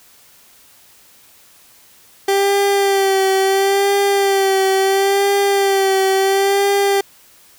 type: tone with vibrato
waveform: 30% pulse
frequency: 392 Hz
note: G4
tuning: in tune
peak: -10 dBFS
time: 2.28-7.01 s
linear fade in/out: 5 ms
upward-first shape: sine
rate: 0.73 Hz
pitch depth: 36 cents each way
effects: white hiss -48 dBFS RMS until 7.58 s